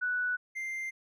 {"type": "tone pair in turn", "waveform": ["sine", "triangle"], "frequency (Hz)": [1480, 2093], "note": ["F#6", "C7"], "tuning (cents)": [0, 0], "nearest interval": "tritone", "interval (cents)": 600, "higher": "second", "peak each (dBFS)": [-28, -32], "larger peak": "first", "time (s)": [[0.01, 0.37], [0.55, 0.91]], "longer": "neither", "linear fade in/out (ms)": 20, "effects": []}